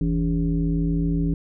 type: tone with frequency modulation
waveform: sine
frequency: 164.81 Hz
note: E3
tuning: in tune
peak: -19 dBFS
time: 0.01-1.34 s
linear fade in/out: 2 ms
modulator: 121 Hz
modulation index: 1.1
effects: none